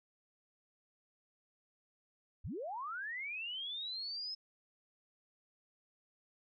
sine linear sweep, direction up, 43.65 to 5190 Hz, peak -39 dBFS, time 2.44-4.35 s, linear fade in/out 10 ms, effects none

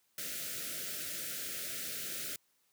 white band-stop noise, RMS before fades -40 dBFS, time 0.18-2.36 s, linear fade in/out 2 ms, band 670 to 1300 Hz, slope 96 dB/octave, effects white hiss -74 dBFS RMS until 2.72 s + high-pass 100 Hz 12 dB/octave

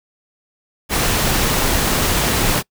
pink noise, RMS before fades -17 dBFS, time 0.89-2.63 s, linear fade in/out 50 ms, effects noise-tail reverb RT60 0.1 s tail -24 dB re dry

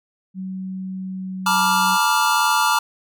sine tone with pitch glide, 188.3 to 187.11 Hz, F#3 to F#3, +31 to +20 cents, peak -26 dBFS, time 0.34-1.98 s, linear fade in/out 50 ms, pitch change -11 cents, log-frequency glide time 0.96-1.61 s
square chord, B half-diminished seventh, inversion third, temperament equal with one note detuned, 880 / 962.4 / 1174.7 / 1396.9 Hz, A5 / B5 / D6 / F6, 0 / -45 / 0 / 0 cents, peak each -22 dBFS, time 1.46-2.79 s, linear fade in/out 5 ms
effects none

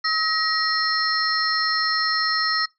sine tone cluster, 1280 / 1893 / 4235 / 5320 Hz, D#6 / A#6 / C8 / E8, +49 / +26 / +20 / +15 cents, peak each -25 dBFS, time 0.04-2.66 s, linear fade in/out 10 ms, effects noise-tail reverb RT60 0.2 s tail -24 dB re dry

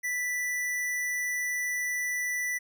square tone, 1975.5 Hz, B6, in tune, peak -29 dBFS, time 0.03-2.59 s, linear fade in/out 20 ms, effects none

